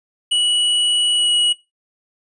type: tone with pitch glide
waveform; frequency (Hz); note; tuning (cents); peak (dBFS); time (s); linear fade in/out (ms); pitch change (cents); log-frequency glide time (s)
square; 2935 to 2915; F#7 to F#7; -15 to -26; -15; 0.31-1.53; 10; -11; 1.14-1.31
effects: noise-tail reverb RT60 0.2 s tail -17 dB re dry + resampled to 24000 Hz